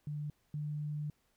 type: tone pair in turn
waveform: sine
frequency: 148.4 / 149.18 Hz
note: D3 / D3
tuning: +18 / +27 cents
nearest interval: unison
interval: 9 cents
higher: second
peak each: -36 / -35 dBFS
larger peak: second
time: 0.07-0.3 / 0.54-1.1 s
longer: second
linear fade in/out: 2 ms
effects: pink hiss -75 dBFS RMS until 1.36 s